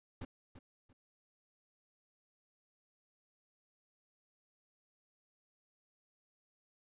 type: noise with echo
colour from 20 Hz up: brown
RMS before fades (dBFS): -43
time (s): 0.21-0.25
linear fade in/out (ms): 5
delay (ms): 340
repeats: 2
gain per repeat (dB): -11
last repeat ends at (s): 0.93
effects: resampled to 8000 Hz